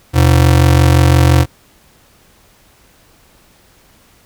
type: ring-modulated tone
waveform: square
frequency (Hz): 103.83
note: G#2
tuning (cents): 0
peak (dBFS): -4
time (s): 0.13-1.46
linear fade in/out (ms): 50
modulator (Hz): 22.9
effects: pink hiss -49 dBFS RMS until 4.25 s